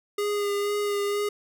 square tone with vibrato, 409.1 Hz, G#4, 26 cents flat, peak -25 dBFS, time 0.18-1.29 s, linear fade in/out 5 ms, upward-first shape sine, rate 2.1 Hz, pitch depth 18 cents each way, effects none

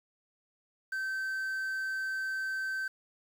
triangle tone with quantisation, 1546 Hz, G6, 24 cents flat, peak -30 dBFS, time 0.92-2.88 s, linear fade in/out 5 ms, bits 9, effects none

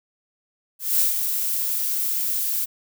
violet noise with ADSR envelope, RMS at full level -18 dBFS, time 0.79-2.66 s, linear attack 210 ms, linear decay 130 ms, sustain -6 dB, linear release 22 ms, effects none

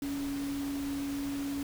sine tone in noise, 280.6 Hz, C#4, 21 cents sharp, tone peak -32 dBFS, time 0.02-1.63 s, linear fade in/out 2 ms, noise pink, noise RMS -44 dBFS, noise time 0.02-1.63 s, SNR +9 dB, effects none

